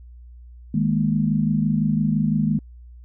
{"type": "chord", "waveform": "sine", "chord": "D# suspended fourth", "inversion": "none", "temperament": "just", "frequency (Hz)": [155.56, 207.4, 233.3], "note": ["D#3", "G#3", "A#3"], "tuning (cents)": [0, -2, 2], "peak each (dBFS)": [-22, -21, -23], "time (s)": [0.74, 2.59], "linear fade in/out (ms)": 5, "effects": ["added 60 Hz sine -40 dBFS peak until 3.04 s"]}